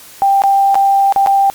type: tone with dropouts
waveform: sine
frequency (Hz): 789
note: G5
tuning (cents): +11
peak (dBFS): -7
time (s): 0.22-1.5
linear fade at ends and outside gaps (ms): 0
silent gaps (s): 0.42-0.437 / 0.745-0.754 / 1.124-1.161 / 1.262-1.271
effects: white hiss -37 dBFS RMS until 1.54 s + MP3 96 kbps